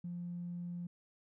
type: tone with tanh clipping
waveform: triangle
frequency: 174.61 Hz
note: F3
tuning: in tune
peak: -39 dBFS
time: 0.04-0.87 s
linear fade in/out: 5 ms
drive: 4 dB
effects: none